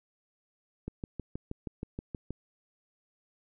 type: click train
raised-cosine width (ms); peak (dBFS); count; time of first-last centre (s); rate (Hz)
3; -23; 10; 0.88-2.306; 6.31
effects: none